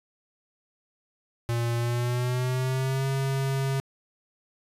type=tone with pitch glide; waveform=square; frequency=117.9 to 135.43 Hz; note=A#2 to C#3; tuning=+20 to -40 cents; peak=-25 dBFS; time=1.49-3.8 s; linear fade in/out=0 ms; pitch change=+240 cents; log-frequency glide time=1.77-3.07 s; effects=resampled to 32000 Hz + 9-bit